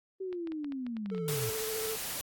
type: linear sweep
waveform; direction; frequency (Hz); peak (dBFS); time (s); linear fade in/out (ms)
sine; down; 387 to 110; -34; 0.2-1.5; 10
type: clicks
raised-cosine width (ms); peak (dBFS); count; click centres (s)
0.3; -32; 12; 0.328 / 0.473 / 0.52 / 0.645 / 0.722 / 0.866 / 0.968 / 1.06 / 1.101 / 1.148 / 1.18 / 1.564
type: tone with vibrato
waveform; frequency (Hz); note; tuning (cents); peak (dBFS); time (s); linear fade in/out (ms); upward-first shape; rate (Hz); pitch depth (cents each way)
triangle; 440; A4; 0; -33; 1.11-1.96; 10; sine; 14; 26
type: noise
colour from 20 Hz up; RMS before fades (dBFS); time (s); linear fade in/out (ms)
white; -37; 1.28-2.21; 0
effects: AAC 64 kbps